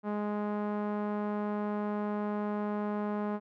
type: tone with low-pass filter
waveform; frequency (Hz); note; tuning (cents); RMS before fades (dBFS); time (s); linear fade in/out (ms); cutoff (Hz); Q
sawtooth; 208.1; G#3; +4; -33; 0.03-3.4; 50; 1100; 1.3
effects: none

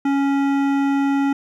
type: tone with hard clipping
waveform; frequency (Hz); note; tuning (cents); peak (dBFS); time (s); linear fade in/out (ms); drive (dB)
sine; 277.8; C#4; +4; -18; 0.05-1.33; 5; 14
effects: none

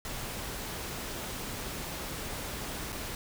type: noise with dropouts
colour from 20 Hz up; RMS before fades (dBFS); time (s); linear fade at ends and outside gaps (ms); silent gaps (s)
pink; -38; 0.05-3.15; 1; 2.922-2.927
effects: none

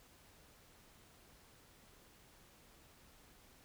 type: silence
effects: pink hiss -64 dBFS RMS until 3.64 s

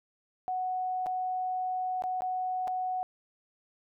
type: tone with dropouts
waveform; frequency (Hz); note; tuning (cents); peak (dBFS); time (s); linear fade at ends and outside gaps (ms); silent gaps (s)
sine; 740; F#5; 0; -29; 0.48-3.03; 0; 1.061-1.067 / 2.022-2.038 / 2.207-2.22 / 2.674-2.679
effects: none

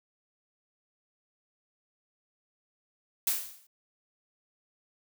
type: noise with exponential decay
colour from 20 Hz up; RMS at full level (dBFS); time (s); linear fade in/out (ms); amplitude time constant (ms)
blue; -24; 3.27-3.67; 5; 85
effects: none

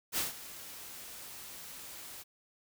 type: noise with ADSR envelope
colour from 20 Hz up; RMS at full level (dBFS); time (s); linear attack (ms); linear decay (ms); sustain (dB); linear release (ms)
white; -31; 0.12-2.24; 53; 150; -16; 29
effects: none

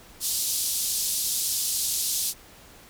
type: band-pass noise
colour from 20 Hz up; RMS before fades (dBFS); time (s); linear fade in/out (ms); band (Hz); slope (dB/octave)
white; -27; 0.2-2.34; 50; 3800 to 13000; 24
effects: pink hiss -50 dBFS RMS until 2.89 s

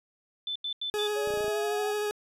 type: tone bursts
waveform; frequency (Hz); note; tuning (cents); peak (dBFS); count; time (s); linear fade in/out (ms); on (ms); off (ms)
sine; 3520; A7; 0; -30; 4; 0.47-1.072; 2; 86; 86
type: tone with vibrato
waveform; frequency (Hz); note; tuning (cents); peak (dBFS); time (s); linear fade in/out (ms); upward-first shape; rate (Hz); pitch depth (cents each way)
40% pulse; 418.4; G#4; +13; -27; 0.94-2.11; 0; sine; 13; 14
type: exponential sweep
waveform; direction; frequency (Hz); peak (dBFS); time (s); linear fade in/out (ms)
sine; up; 554.4 to 784; -34; 1.15-1.93; 20
type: clicks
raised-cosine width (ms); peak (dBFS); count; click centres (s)
2; -29; 7; 1.274 / 1.305 / 1.339 / 1.374 / 1.407 / 1.444 / 1.481
effects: resampled to 32000 Hz

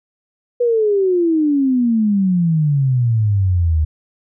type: exponential sweep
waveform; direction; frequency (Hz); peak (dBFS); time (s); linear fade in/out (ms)
sine; down; 492 to 75.4; -12; 0.6-3.85; 10
effects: none

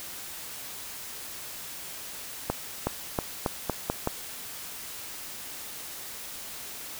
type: accelerating click train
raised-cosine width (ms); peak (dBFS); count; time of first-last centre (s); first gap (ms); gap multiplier
1; -11; 7; 2.5-4.074; 370; 0.86
effects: white hiss -40 dBFS RMS until 6.99 s

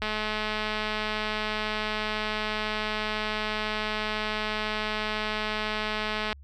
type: click train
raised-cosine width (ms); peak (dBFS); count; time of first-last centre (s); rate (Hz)
0.3; -14; 1351; 0.02-6.328; 214
effects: added 70 Hz sine -45 dBFS peak until 6.43 s

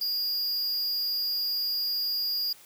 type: tone with amplitude modulation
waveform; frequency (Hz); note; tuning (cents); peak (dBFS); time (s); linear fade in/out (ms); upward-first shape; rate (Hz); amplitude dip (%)
square; 4831; D8; +48; -25; 0.01-2.53; 5; sine; 280; 45
effects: white hiss -53 dBFS RMS until 2.65 s + high-pass 100 Hz 12 dB/octave

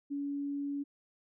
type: tone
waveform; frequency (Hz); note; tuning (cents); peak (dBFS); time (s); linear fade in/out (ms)
sine; 283.5; C#4; +39; -33; 0.1-0.84; 20
effects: none

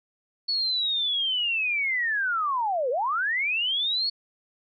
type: linear two-way sweep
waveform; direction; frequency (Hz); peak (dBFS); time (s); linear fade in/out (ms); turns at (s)
sine; down then up; 4435 to 466.2 to 4435; -23; 0.48-4.1; 10; 2.9
effects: none

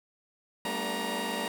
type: tone cluster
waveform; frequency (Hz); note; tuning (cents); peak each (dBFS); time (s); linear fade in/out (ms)
15% pulse; 193.3 / 220.9 / 241.1 / 291.9 / 941; G3 / A3 / B3 / D4 / A#5; -24 / +7 / -41 / -10 / +16; -32 / -31 / -32 / -34 / -28; 0.65-1.48; 2
effects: none

